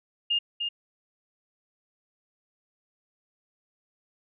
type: tone with echo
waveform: sine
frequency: 2827 Hz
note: F7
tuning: 20 cents sharp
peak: -22 dBFS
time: 0.3-0.39 s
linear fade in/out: 10 ms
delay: 300 ms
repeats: 1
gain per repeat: -5 dB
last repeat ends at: 0.69 s
effects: none